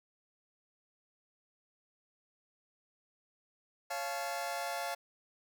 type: chord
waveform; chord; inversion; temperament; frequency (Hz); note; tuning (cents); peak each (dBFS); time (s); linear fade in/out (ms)
sawtooth; Db augmented; none; just; 554.4 / 693 / 866.2; Db5 / F5 / A5; 0 / -14 / -27; -38 / -34 / -37; 3.9-4.95; 10
effects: none